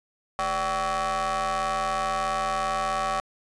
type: ring-modulated tone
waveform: 30% pulse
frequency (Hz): 181.7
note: F#3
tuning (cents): -31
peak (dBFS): -19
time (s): 0.39-3.2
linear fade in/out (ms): 0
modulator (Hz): 947
effects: resampled to 22050 Hz